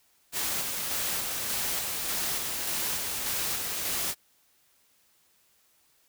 white noise with tremolo, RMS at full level -30 dBFS, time 0.32-4.15 s, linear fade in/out 50 ms, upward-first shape square, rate 1.7 Hz, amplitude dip 25%, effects white hiss -66 dBFS RMS until 6.08 s

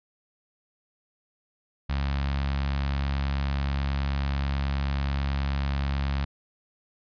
sawtooth tone with notch filter, 69.3 Hz, C#2, in tune, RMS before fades -27 dBFS, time 1.89-6.25 s, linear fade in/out 10 ms, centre 400 Hz, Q 0.68, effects resampled to 11025 Hz

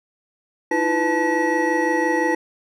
triangle tone cluster, 315.7 / 341.5 / 497.5 / 872 / 1916 Hz, D#4 / F4 / B4 / A5 / A#6, +25 / -39 / +13 / -16 / +47 cents, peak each -22 dBFS, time 0.71-2.35 s, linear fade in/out 5 ms, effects none

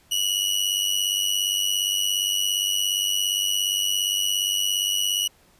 sawtooth tone with amplitude modulation, 2921 Hz, F#7, 23 cents flat, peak -15 dBFS, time 0.11-5.28 s, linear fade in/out 10 ms, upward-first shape sine, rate 97.3 Hz, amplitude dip 70%, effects pink hiss -58 dBFS RMS until 5.59 s + resampled to 32000 Hz

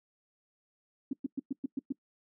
sine tone bursts, 271.1 Hz, C#4, 38 cents flat, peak -29 dBFS, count 7, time 1.11-1.924 s, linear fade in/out 5 ms, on 22 ms, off 110 ms, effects noise-tail reverb RT60 0.1 s tail -23 dB re dry

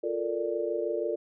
sine chord, Bb major seventh, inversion second, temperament equal, 349.2 / 440 / 466.2 / 587.3 Hz, F4 / A4 / Bb4 / D5, 0 / 0 / 0 / 0 cents, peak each -33 dBFS, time 0.03-1.16 s, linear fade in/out 10 ms, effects none

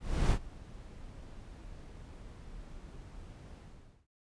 brown noise with ADSR envelope, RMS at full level -25 dBFS, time 0-4.07 s, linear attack 310 ms, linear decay 76 ms, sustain -23 dB, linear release 500 ms, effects resampled to 22050 Hz

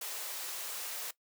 white high-pass noise, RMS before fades -40 dBFS, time 0.01-1.11 s, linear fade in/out 5 ms, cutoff 420 Hz, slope 24 dB/octave, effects noise-tail reverb RT60 0.1 s tail -18 dB re dry

